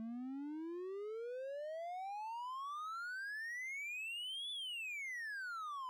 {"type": "exponential two-way sweep", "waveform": "triangle", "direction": "up then down", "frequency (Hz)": [220.2, 3497, 999], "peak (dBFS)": -40, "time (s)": [0, 5.89], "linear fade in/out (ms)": 0, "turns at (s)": 4.51, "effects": []}